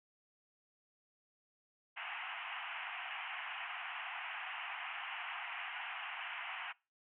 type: band-pass noise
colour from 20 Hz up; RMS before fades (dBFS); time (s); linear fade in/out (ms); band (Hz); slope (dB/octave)
white; -44; 1.96-6.73; 20; 700 to 3000; 96
effects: noise-tail reverb RT60 0.3 s tail -24 dB re dry